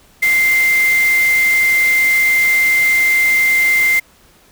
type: tone in noise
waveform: sine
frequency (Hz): 2090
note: C7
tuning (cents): -2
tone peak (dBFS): -10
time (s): 0.22-4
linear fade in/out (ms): 10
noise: white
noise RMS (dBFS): -25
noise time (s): 0.22-4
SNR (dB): +12
effects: pink hiss -49 dBFS RMS until 4.51 s